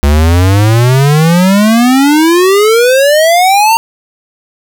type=exponential sweep; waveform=square; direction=up; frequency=69.7 to 927 Hz; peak=-5 dBFS; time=0.03-3.77 s; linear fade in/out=0 ms; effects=none